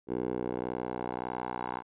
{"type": "tone with band-pass filter sweep", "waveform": "10% pulse", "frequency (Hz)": 61.74, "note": "B1", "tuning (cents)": 0, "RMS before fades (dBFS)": -35, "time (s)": [0.07, 1.83], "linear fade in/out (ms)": 50, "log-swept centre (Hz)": [410, 940], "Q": 2, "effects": ["resampled to 8000 Hz"]}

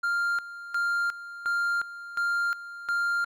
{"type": "tone with tremolo", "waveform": "triangle", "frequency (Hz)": 1396.9, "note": "F6", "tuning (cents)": 0, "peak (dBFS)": -22, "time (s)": [0.03, 3.25], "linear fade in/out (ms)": 10, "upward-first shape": "square", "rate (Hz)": 1.4, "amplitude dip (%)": 80, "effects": []}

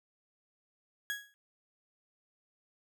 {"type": "tone with exponential decay", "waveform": "35% pulse", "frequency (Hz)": 1661.2, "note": "G#6", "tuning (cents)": 0, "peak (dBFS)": -29, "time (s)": [1.1, 1.34], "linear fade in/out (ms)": 0, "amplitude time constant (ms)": 52, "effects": []}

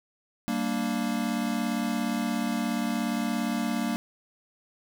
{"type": "chord", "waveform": "square", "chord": "G minor", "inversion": "none", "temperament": "equal", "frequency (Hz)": [196, 233.1, 293.7], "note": ["G3", "Bb3", "D4"], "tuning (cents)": [0, 0, 0], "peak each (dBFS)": [-33, -29, -34], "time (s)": [0.48, 3.96], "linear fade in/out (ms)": 0, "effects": []}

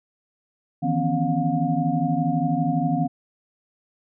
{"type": "tone cluster", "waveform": "sine", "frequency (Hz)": [153.7, 166, 246.7, 271.7, 712], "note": ["D#3", "E3", "B3", "C#4", "F5"], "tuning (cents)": [-21, 12, -2, -35, 33], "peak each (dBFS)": -26, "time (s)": [0.82, 3.08], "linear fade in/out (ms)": 20, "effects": []}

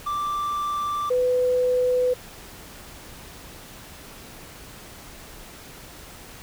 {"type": "tone pair in turn", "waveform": ["triangle", "sine"], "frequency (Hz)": [1174.7, 500.1], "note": ["D6", "B4"], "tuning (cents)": [0, 22], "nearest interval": "octave + minor third", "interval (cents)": 1478, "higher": "first", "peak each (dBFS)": [-22, -18], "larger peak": "second", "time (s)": [[0.06, 1.1], [1.1, 2.14]], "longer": "neither", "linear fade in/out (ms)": 10, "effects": ["pink hiss -43 dBFS RMS until 6.42 s"]}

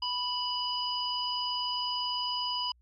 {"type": "harmonic tone", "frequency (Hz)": 987.8, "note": "B5", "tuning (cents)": 0, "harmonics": [1, 3, 5], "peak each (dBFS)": [-34, -34, -34], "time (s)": [0.02, 2.72], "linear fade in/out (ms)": 5, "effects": ["added 60 Hz sine -61 dBFS peak until 2.81 s", "AAC 64 kbps"]}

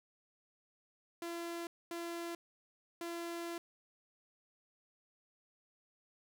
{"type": "tone bursts at uneven times", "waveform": "sawtooth", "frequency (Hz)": 340, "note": "F4", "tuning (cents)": -46, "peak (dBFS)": -36, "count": 3, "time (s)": [[1.22, 1.67], [1.91, 2.35], [3.01, 3.58]], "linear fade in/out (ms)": 2, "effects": []}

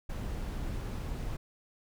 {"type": "noise", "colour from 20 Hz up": "brown", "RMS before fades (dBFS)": -36, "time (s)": [0.09, 1.37], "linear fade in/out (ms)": 10, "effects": []}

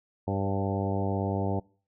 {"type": "harmonic tone with a mistuned harmonic", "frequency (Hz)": 98, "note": "G2", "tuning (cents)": 0, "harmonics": [1, 2, 3, 4, 5, 6, 7, 8, 9], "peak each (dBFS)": [-30, -33, -35, -36, -37, -38, -38, -39, -40], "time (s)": [0.27, 1.6], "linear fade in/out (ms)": 10, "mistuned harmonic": 6, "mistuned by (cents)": -22, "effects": ["noise-tail reverb RT60 0.4 s tail -23 dB re dry"]}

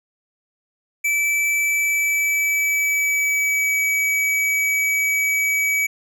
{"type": "tone with pitch glide", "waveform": "square", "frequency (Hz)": [2315, 2279], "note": ["D7", "C#7"], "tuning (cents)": [-25, 47], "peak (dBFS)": -18, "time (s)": [1.04, 5.87], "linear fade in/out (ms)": 10, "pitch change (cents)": -28, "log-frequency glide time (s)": [1.56, 3.79], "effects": []}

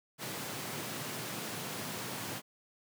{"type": "high-pass noise", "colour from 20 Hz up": "pink", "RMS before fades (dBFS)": -40, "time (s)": [0.18, 2.42], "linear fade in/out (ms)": 50, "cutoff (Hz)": 110, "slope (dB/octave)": 48, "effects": []}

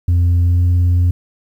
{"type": "tone with pitch glide", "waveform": "sine", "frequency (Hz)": [87.1, 88.21], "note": ["F2", "F2"], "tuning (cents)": [-4, 18], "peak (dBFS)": -7, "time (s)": [0.08, 1.11], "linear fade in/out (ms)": 5, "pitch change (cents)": 22, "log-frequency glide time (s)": [0.44, 0.62], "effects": ["tanh soft clip ceiling -9 dBFS", "8-bit"]}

